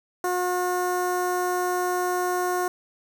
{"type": "tone with notch filter", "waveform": "15% pulse", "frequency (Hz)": 360, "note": "F#4", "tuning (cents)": -47, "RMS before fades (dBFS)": -25, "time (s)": [0.24, 2.68], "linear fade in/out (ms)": 2, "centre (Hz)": 3300, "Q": 0.66, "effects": []}